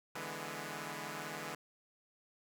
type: chord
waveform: 5% pulse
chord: E dominant seventh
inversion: third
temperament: equal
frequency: 146.83 / 164.81 / 207.7 / 246.9 Hz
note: D3 / E3 / G#3 / B3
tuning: 0 / 0 / 0 / 0 cents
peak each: -35 / -35 / -35 / -37 dBFS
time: 0.15-1.55 s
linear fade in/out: 5 ms
effects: none